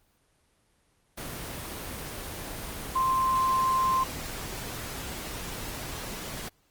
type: tone in noise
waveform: sine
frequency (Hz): 1046.5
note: C6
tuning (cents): 0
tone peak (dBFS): -22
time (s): 2.95-4.04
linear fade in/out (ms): 10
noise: pink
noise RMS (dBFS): -37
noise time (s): 1.17-6.49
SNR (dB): +12
effects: pink hiss -68 dBFS RMS until 6.7 s + Opus 24 kbps